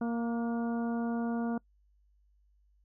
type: harmonic tone with a mistuned harmonic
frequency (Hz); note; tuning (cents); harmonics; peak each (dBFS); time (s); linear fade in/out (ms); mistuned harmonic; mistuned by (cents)
233.1; A#3; 0; 1 / 2 / 3 / 4 / 5 / 6; -30 / -40 / -41 / -47 / -49 / -47; 0.01-1.58; 5; 6; +37
effects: noise-tail reverb RT60 0.1 s tail -25 dB re dry + added 50 Hz sine -64 dBFS peak until 2.84 s